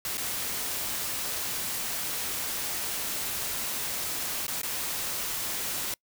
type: noise with dropouts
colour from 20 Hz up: white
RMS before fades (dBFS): -32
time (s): 0.05-5.94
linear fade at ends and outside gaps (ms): 1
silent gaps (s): 0.172-0.179 / 4.467-4.48 / 4.616-4.632
effects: noise-tail reverb RT60 0.1 s tail -26 dB re dry